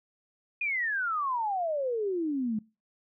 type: exponential sweep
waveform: sine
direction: down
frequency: 2489 to 207.7 Hz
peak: -27 dBFS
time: 0.61-2.59 s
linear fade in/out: 5 ms
effects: noise-tail reverb RT60 0.3 s tail -24 dB re dry